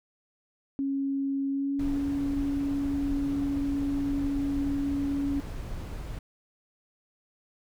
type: tone with pitch glide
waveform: sine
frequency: 274.7 to 280.8 Hz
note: C#4 to C#4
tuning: -16 to +22 cents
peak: -26 dBFS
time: 0.79-5.4 s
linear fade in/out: 0 ms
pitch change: +38 cents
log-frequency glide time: 1.5-1.85 s
type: noise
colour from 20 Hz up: brown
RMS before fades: -36 dBFS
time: 1.79-6.19 s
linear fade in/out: 5 ms
effects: none